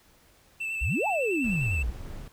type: tone with vibrato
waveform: triangle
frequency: 2653 Hz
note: E7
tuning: 10 cents sharp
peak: -28 dBFS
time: 0.6-1.83 s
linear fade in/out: 10 ms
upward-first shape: square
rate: 9.9 Hz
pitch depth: 17 cents each way
type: exponential two-way sweep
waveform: sine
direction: up then down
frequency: 49.81 to 880 to 49.81 Hz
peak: -25 dBFS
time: 0.81-1.91 s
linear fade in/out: 10 ms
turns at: 1.07 s
type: noise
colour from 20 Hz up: brown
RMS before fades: -39 dBFS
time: 1.44-2.28 s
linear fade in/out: 2 ms
effects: pink hiss -60 dBFS RMS until 2.32 s